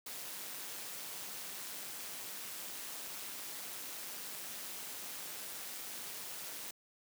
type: noise with amplitude modulation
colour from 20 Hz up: white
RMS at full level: -42 dBFS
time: 0.06-6.71 s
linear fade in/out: 5 ms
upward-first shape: sine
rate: 202 Hz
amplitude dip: 60%
effects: high-pass 150 Hz 12 dB/octave